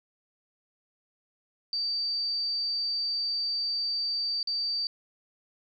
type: tone with dropouts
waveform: sine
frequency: 4633 Hz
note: D8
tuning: 24 cents flat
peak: -27 dBFS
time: 1.73-4.87 s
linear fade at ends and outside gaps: 1 ms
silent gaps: 4.429-4.473 s
effects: 11-bit